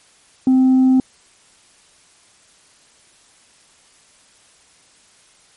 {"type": "tone with tanh clipping", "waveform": "sine", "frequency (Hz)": 259.7, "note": "C4", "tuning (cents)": -13, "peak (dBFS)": -10, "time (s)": [0.47, 1], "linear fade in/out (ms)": 2, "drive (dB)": 1, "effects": ["white hiss -52 dBFS RMS until 5.56 s", "MP3 48 kbps"]}